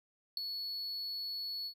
triangle tone with ADSR envelope, 4400 Hz, C#8, 14 cents flat, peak -26 dBFS, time 0.37-1.74 s, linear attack 3 ms, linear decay 4 ms, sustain -10 dB, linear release 78 ms, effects none

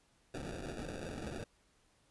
blue noise with sample-and-hold, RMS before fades -43 dBFS, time 0.34-1.44 s, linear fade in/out 2 ms, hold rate 1050 Hz, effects pink hiss -71 dBFS RMS until 2.1 s + resampled to 24000 Hz

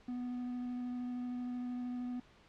triangle tone with vibrato, 246.9 Hz, B3, in tune, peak -35 dBFS, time 0.08-2.2 s, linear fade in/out 5 ms, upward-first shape sine, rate 13 Hz, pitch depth 8 cents each way, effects pink hiss -63 dBFS RMS until 2.48 s + low-pass 4000 Hz 12 dB/octave

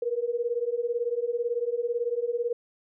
sine beating tone pair, 466.2 / 484.2 Hz, A#4 / B4, 0 / -34 cents, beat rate 18 Hz, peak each -29 / -28 dBFS, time 0.02-2.53 s, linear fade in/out 5 ms, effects none

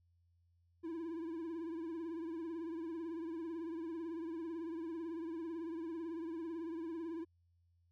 triangle tone with vibrato, 329.6 Hz, E4, in tune, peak -38 dBFS, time 0.83-7.25 s, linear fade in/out 20 ms, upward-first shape triangle, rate 18 Hz, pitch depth 92 cents each way, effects added 86 Hz sine -70 dBFS peak until 7.91 s

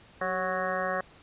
harmonic tone with a mistuned harmonic, 185 Hz, F#3, in tune, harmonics 1 / 2 / 3 / 4 / 6 / 7 / 8 / 9 / 10, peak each -40 / -40 / -32 / -35 / -34 / -39 / -40 / -37 / -37 dBFS, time 0.21-1.01 s, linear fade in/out 5 ms, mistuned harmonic 2, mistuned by +58 cents, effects pink hiss -55 dBFS RMS until 1.22 s + resampled to 8000 Hz

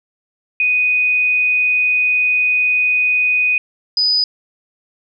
sine tone pair in turn, 2489 / 4978 Hz, D#7 / D#8, 0 / 0 cents, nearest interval octave, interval 1200 cents, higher second, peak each -12 / -12 dBFS, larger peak neither, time 0.6-3.58 / 3.97-4.24 s, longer first, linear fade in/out 2 ms, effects none

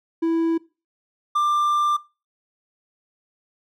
triangle tone pair in turn, 329.6 / 1187.2 Hz, E4 / D6, 0 / +18 cents, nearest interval octave + minor seventh, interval 2218 cents, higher second, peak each -16 / -15 dBFS, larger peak second, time 0.22-0.58 / 1.35-1.97 s, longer second, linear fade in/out 10 ms, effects noise-tail reverb RT60 0.3 s tail -21 dB re dry

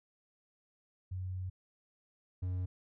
sine / triangle tone pair in turn, 92.5 / 91.33 Hz, F#2 / F#2, 0 / -22 cents, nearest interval unison, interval 22 cents, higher first, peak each -36 / -31 dBFS, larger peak second, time 1.11-1.5 / 2.42-2.66 s, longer first, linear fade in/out 10 ms, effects none

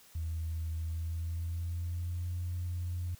sine tone with pitch glide, 80.9 to 88.22 Hz, E2 to F2, -32 to +18 cents, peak -32 dBFS, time 0.15-3.15 s, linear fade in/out 5 ms, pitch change +150 cents, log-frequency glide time 0.79-2.32 s, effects tanh soft clip ceiling -28 dBFS + white hiss -59 dBFS RMS until 3.19 s

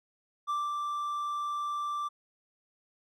triangle tone with ADSR envelope, 1174.7 Hz, D6, in tune, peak -26 dBFS, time 0.47-2.09 s, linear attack 28 ms, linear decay 210 ms, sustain -3 dB, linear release 19 ms, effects none

